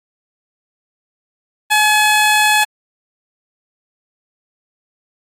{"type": "tone", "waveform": "15% pulse", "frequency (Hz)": 850, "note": "G#5", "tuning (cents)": 40, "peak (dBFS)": -4, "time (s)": [1.7, 2.65], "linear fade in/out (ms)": 20, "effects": ["AAC 64 kbps"]}